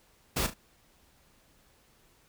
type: noise with echo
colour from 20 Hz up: pink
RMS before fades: -29 dBFS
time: 0.36-0.47 s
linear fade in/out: 10 ms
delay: 36 ms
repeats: 2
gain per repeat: -10 dB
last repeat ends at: 0.542 s
effects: pink hiss -64 dBFS RMS until 2.28 s